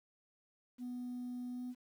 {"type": "tone with pitch glide", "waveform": "sine", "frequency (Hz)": [246.9, 248.9], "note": ["B3", "B3"], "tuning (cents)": [0, 14], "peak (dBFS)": -38, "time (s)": [0.78, 1.75], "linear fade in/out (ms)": 50, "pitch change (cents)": 14, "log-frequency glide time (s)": [1.5, 1.64], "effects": ["tanh soft clip ceiling -38 dBFS", "11-bit"]}